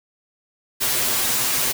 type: noise with comb filter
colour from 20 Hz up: white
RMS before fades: -21 dBFS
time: 0.8-1.73 s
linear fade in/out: 20 ms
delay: 7.9 ms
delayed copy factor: +0.7
effects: none